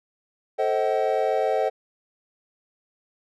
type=chord; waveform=triangle; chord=A diminished seventh; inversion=none; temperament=just; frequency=440 / 528 / 633.6 / 760.3 Hz; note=A4 / C5 / Eb5 / Gb5; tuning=0 / +16 / +31 / +47 cents; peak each=-24 dBFS; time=0.58-1.7 s; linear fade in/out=20 ms; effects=none